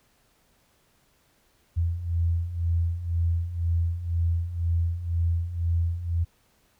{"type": "beating tone pair", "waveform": "sine", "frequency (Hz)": [83.2, 85.2], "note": ["E2", "F2"], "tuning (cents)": [17, -42], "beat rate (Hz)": 2, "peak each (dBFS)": [-29, -24], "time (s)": [1.76, 6.25], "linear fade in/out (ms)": 20, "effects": ["pink hiss -65 dBFS RMS until 6.79 s"]}